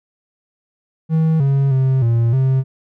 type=tone with pitch steps; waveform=triangle; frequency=160.1 / 137.8 / 132.2 / 116.3 / 132.3 Hz; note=D#3 / C#3 / C3 / A#2 / C3; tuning=+50 / -10 / +18 / -4 / +20 cents; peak=-10 dBFS; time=1.09-2.64 s; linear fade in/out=50 ms; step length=310 ms; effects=none